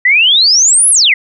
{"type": "exponential two-way sweep", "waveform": "sine", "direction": "up then down", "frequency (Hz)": [1922, 11175, 1922], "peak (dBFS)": -5, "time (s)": [0.05, 1.14], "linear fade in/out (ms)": 5, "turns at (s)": 0.9, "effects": []}